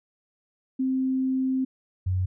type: tone pair in turn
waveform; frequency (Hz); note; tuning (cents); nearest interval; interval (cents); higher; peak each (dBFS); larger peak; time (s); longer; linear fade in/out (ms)
sine; 261.6 / 92.49; C4 / F#2; 0 / 0; octave + tritone; 1800; first; -22; neither; 0.79-1.65 / 2.06-2.26; first; 10
effects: none